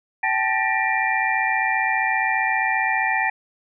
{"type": "tone cluster", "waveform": "sine", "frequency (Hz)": [772, 867, 1789, 1917, 2370], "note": ["G5", "A5", "A6", "A#6", "D7"], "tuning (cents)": [-27, -26, 28, 48, 15], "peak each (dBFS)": -25, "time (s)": [0.23, 3.3], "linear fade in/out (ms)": 5, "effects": []}